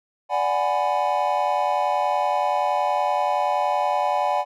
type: chord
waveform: triangle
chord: G# half-diminished seventh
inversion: second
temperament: equal with one note detuned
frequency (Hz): 587.3 / 740 / 830.6 / 998.7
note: D5 / F#5 / G#5 / B5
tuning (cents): 0 / 0 / 0 / +19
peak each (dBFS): -24 / -22 / -22 / -25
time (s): 0.29-4.45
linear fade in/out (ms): 50
effects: none